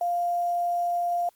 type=tone with quantisation; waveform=sine; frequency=698.5 Hz; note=F5; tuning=in tune; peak=-23 dBFS; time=0.01-1.29 s; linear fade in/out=2 ms; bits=8; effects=white hiss -64 dBFS RMS until 1.35 s + Opus 24 kbps